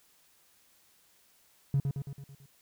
triangle tone with echo, 138.59 Hz, C#3, in tune, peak -20 dBFS, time 1.74-1.8 s, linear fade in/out 2 ms, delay 110 ms, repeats 6, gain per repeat -5 dB, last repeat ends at 2.46 s, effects tanh soft clip ceiling -20 dBFS + white hiss -65 dBFS RMS until 2.61 s

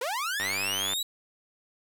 sawtooth linear sweep, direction up, 447.4 to 3951 Hz, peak -25 dBFS, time 0.01-1.03 s, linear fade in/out 5 ms
click train, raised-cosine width 0.3 ms, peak -17 dBFS, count 53, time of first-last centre 0.4-0.934 s, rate 97.4 Hz
effects none

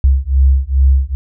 sine beating tone pair, 66 / 68.4 Hz, C2 / C#2, +16 / -23 cents, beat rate 2.4 Hz, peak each -11 dBFS, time 0.04-1.15 s, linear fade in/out 0 ms, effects none

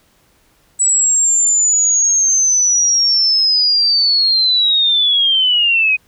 sine linear sweep, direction down, 7890 to 2489 Hz, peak -10 dBFS, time 0.79-5.97 s, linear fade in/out 20 ms, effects pink hiss -55 dBFS RMS until 6.07 s

